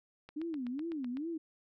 click train, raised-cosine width 0.3 ms, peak -34 dBFS, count 8, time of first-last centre 0.29-1.171 s, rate 7.95 Hz
sine tone with vibrato, 286 Hz, D4, 46 cents flat, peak -35 dBFS, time 0.36-1.38 s, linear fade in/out 10 ms, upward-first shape sine, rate 2.4 Hz, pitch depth 290 cents each way
effects none

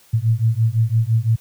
sine beating tone pair, 110.1 / 116 Hz, A2 / A#2, +2 / -8 cents, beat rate 5.9 Hz, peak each -17 dBFS, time 0.13-1.36 s, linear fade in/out 10 ms, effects white hiss -52 dBFS RMS until 1.4 s + high-pass 60 Hz 12 dB/octave

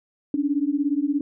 sine beating tone pair, 279 / 296 Hz, C#4 / D4, +11 / +14 cents, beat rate 17 Hz, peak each -23 dBFS, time 0.34-1.21 s, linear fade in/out 2 ms, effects none

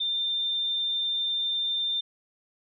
sine tone, 3592 Hz, A7, 35 cents sharp, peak -25 dBFS, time 0-2.01 s, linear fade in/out 10 ms, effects none

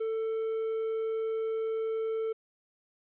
triangle tone, 444.8 Hz, A4, 19 cents sharp, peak -27 dBFS, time 0-2.33 s, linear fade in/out 10 ms, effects resampled to 8000 Hz + 11-bit

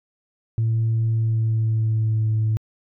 sine tone with pitch glide, 113 to 109.47 Hz, A2 to A2, +47 to -8 cents, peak -16 dBFS, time 0.58-2.57 s, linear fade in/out 0 ms, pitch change -55 cents, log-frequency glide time 1.01-2.27 s, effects tanh soft clip ceiling -15 dBFS

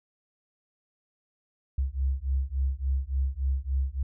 sine beating tone pair, 65.41 / 68.91 Hz, C2 / C#2, 0 / -10 cents, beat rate 3.5 Hz, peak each -28 dBFS, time 1.78-4.03 s, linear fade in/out 5 ms, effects none

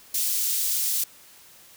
white high-pass noise, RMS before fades -25 dBFS, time 0.14-1.04 s, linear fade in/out 5 ms, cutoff 4800 Hz, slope 12 dB/octave, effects white hiss -51 dBFS RMS until 1.76 s

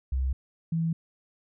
sine tone pair in turn, 65.41 / 164.3 Hz, C2 / E3, 0 / -5 cents, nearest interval octave + major third, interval 1595 cents, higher second, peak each -24 dBFS, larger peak neither, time 0.12-0.33 / 0.72-0.93 s, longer neither, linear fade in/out 5 ms, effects none

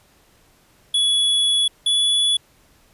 square tone pair in turn, 3390 / 3416 Hz, G#7 / G#7, +35 / +48 cents, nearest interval unison, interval 13 cents, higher second, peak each -16 dBFS, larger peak neither, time 0.94-1.68 / 1.86-2.37 s, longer first, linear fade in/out 5 ms, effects pink hiss -56 dBFS RMS until 2.93 s + resampled to 32000 Hz

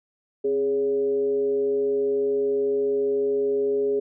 sine tone with frequency modulation, 413.5 Hz, G#4, 8 cents flat, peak -20 dBFS, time 0.44-4 s, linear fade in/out 10 ms, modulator 148 Hz, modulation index 0.38, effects none

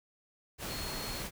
sine tone in noise, 4296 Hz, C8, 45 cents sharp, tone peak -43 dBFS, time 0.67-1.24 s, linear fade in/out 50 ms, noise pink, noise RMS -39 dBFS, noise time 0.58-1.31 s, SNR -7 dB, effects none

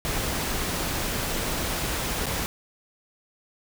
pink noise with dropouts, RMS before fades -28 dBFS, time 0.05-2.46 s, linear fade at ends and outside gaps 0 ms, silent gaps 2.258-2.266 s, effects none

